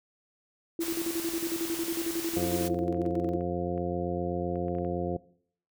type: tone with tremolo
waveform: sine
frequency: 333.9 Hz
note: E4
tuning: 22 cents sharp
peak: -27 dBFS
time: 0.79-3.36 s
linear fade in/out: 2 ms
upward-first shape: square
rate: 11 Hz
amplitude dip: 65%
type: noise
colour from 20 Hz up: white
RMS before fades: -37 dBFS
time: 0.8-2.69 s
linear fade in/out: 20 ms
type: harmonic tone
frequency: 87.8 Hz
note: F2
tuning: 10 cents sharp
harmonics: 1 / 2 / 3 / 4 / 5 / 6 / 8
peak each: -37 / -34 / -39 / -34 / -38 / -36 / -38 dBFS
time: 2.36-5.17 s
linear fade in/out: 5 ms
type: clicks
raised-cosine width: 0.5 ms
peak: -37 dBFS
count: 12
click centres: 2.543 / 2.945 / 3.054 / 3.156 / 3.246 / 3.409 / 3.778 / 4.557 / 4.683 / 4.751 / 4.785 / 4.848 s
effects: noise-tail reverb RT60 0.6 s tail -20 dB re dry